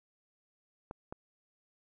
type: clicks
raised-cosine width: 1 ms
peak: -27 dBFS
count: 2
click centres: 0.911 / 1.125 s
effects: none